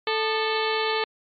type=harmonic tone with a mistuned harmonic; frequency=440 Hz; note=A4; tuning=in tune; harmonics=1 / 2 / 3 / 4 / 5 / 6 / 7 / 8 / 9 / 10; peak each=-26 / -29 / -31 / -32 / -33 / -34 / -34 / -35 / -36 / -36 dBFS; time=0.07-1.04 s; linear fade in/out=2 ms; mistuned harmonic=3; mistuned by=-140 cents; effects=MP3 32 kbps